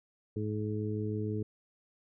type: harmonic tone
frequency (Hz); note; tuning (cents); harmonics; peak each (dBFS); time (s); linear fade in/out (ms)
106.4; G#2; +42; 1 / 2 / 3 / 4; -34 / -38 / -39 / -38; 0.36-1.43; 5
effects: none